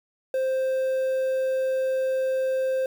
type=tone with quantisation; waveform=triangle; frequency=524 Hz; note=C5; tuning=2 cents sharp; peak=-20 dBFS; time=0.34-2.86 s; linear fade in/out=2 ms; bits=8; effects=none